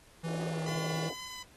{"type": "tone with pitch glide", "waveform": "square", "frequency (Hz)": [164.81, 160.4], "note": ["E3", "E3"], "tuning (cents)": [0, -47], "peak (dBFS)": -34, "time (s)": [0.23, 1.1], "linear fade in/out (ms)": 20, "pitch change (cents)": -47, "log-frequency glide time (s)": [0.46, 0.64]}
{"type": "band-pass noise", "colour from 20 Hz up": "pink", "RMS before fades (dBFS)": -41, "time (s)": [0.25, 1.14], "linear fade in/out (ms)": 20, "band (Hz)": [300, 740], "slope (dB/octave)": 48}
{"type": "tone with vibrato", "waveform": "10% pulse", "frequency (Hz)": 1008, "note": "B5", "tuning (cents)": 35, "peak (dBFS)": -33, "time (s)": [0.66, 1.43], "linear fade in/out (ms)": 5, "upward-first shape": "sine", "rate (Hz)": 2.2, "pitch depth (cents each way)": 11}
{"effects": ["pink hiss -60 dBFS RMS until 1.56 s", "AAC 32 kbps"]}